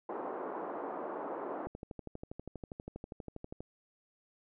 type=band-pass noise; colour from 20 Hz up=pink; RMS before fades=-40 dBFS; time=0.09-1.67 s; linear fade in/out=5 ms; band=310 to 1100 Hz; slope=24 dB/octave
type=click train; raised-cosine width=2 ms; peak=-29 dBFS; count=25; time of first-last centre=1.67-3.605 s; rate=12.4 Hz
effects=none